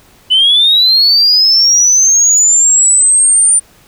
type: linear sweep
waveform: sine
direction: up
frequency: 2977 to 9200 Hz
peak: -4 dBFS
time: 0.3-3.6 s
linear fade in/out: 20 ms
effects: tanh soft clip ceiling -1 dBFS + pink hiss -45 dBFS RMS until 3.87 s